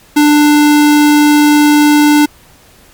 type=tone; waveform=square; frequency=296.1 Hz; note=D4; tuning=14 cents sharp; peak=-5 dBFS; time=0.16-2.26 s; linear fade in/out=10 ms; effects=pink hiss -43 dBFS RMS until 2.93 s + MP3 96 kbps